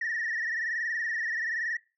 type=tone with frequency modulation; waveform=sine; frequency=1836 Hz; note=A#6; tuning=27 cents flat; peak=-27 dBFS; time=0.01-1.77 s; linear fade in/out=5 ms; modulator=21.1 Hz; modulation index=4.2; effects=noise-tail reverb RT60 0.3 s tail -23 dB re dry + tanh soft clip ceiling -25 dBFS